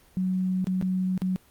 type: tone with dropouts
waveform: sine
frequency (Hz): 185.6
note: F#3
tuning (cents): +6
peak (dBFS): -23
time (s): 0.17-1.36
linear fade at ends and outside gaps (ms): 0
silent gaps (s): 0.644-0.67 / 0.813-0.825 / 1.177-1.219
effects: pink hiss -58 dBFS RMS until 1.5 s + Opus 24 kbps